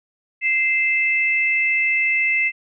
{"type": "tone pair together", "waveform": "sine", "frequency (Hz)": [2084, 2630], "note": ["C7", "E7"], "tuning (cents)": [-7, -5], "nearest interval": "major third", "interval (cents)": 402, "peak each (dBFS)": [-18, -20], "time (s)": [0.41, 2.52], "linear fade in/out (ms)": 50, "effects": []}